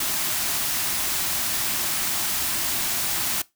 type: band-stop noise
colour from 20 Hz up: white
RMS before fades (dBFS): -25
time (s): 0-3.42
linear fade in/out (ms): 5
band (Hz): 400 to 580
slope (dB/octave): 96
effects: noise-tail reverb RT60 0.2 s tail -20 dB re dry